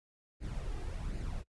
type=noise with flanger; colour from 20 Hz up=brown; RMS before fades=-38 dBFS; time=0.4-1.44 s; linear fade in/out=50 ms; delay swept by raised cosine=0.43 to 2.53 ms; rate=1.3 Hz; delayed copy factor=+0.55; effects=noise-tail reverb RT60 0.1 s tail -24 dB re dry + resampled to 24000 Hz